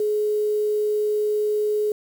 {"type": "tone with quantisation", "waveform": "sine", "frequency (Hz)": 422.5, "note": "G#4", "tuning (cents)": 30, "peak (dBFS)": -19, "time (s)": [0, 1.92], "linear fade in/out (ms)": 2, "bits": 7, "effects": []}